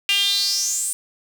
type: tone with high-pass filter sweep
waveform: sawtooth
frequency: 399.4 Hz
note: G4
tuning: 32 cents sharp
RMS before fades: -21 dBFS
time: 0.09-0.93 s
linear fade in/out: 0 ms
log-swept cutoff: 2700 to 9100 Hz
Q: 7.1
effects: none